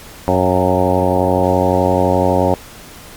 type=harmonic tone with a mistuned harmonic; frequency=91.7 Hz; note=F#2; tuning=15 cents flat; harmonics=1 / 2 / 3 / 4 / 5 / 6 / 7 / 8 / 9 / 10; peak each=-20 / -21 / -20 / -21 / -21 / -17 / -22 / -22 / -22 / -22 dBFS; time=0.28-2.54 s; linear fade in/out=0 ms; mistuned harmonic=8; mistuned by=-18 cents; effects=pink hiss -37 dBFS RMS until 3.16 s + Opus 48 kbps